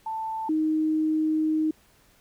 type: tone pair in turn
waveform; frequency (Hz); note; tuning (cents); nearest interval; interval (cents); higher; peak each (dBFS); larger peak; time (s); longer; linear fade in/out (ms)
sine; 885 / 312.3; A5 / D#4; +10 / +7; octave + tritone; 1803; first; -28 / -21; second; 0.06-0.49 / 0.49-1.71; second; 5
effects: pink hiss -60 dBFS RMS until 2.2 s